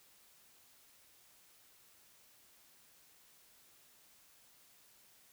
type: silence
effects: white hiss -65 dBFS RMS until 5.32 s